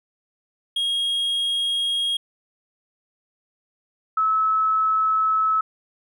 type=tone pair in turn; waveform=triangle / sine; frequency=3270 / 1297.7 Hz; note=G#7 / E6; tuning=-28 / -28 cents; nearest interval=octave + major third; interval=1600 cents; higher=first; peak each=-19 / -17 dBFS; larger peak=second; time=0.76-2.17 / 4.17-5.61 s; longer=second; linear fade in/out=5 ms; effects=none